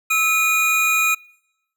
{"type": "tone pair together", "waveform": "square", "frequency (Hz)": [1299, 2452], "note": ["E6", "D#7"], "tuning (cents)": [-26, -26], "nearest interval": "major seventh", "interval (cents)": 1100, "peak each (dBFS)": [-23, -17], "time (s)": [0.1, 1.15], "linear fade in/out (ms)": 10, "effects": ["noise-tail reverb RT60 0.9 s tail -26 dB re dry"]}